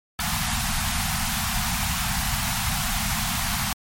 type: band-stop noise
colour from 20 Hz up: pink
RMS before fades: -25 dBFS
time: 0.19-3.73 s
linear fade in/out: 2 ms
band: 240 to 680 Hz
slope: 96 dB/octave
effects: MP3 64 kbps